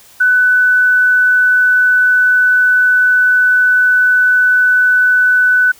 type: tone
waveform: sine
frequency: 1496 Hz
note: F#6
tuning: 19 cents sharp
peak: -7 dBFS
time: 0.2-5.72 s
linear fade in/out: 10 ms
effects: white hiss -43 dBFS RMS until 5.79 s